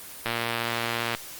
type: click train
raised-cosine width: 0.3 ms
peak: -10 dBFS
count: 105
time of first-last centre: 0.26-1.149 s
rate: 117 Hz
effects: white hiss -41 dBFS RMS until 1.39 s + Opus 24 kbps